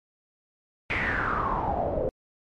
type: noise with low-pass filter sweep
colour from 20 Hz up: pink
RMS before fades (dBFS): -27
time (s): 0.9-2.09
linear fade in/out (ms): 0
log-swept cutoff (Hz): 2300 to 490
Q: 7
effects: MP3 64 kbps